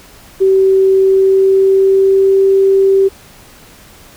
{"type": "tone with pitch glide", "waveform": "sine", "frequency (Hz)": [383.7, 388.4], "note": ["G4", "G4"], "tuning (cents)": [-37, -16], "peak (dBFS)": -6, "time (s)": [0.4, 3.09], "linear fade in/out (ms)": 20, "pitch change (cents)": 21, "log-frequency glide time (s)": [0.92, 2.45], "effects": ["pink hiss -40 dBFS RMS until 4.16 s"]}